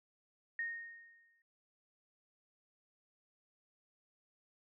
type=tone with exponential decay; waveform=sine; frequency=1853 Hz; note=A#6; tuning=11 cents flat; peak=-34 dBFS; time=0.59-1.42 s; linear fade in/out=2 ms; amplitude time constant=180 ms; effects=none